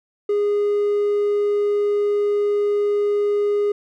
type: tone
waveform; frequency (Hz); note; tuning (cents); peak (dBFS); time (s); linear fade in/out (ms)
triangle; 411.4; G#4; -16; -14; 0.29-3.72; 5
effects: tanh soft clip ceiling -10 dBFS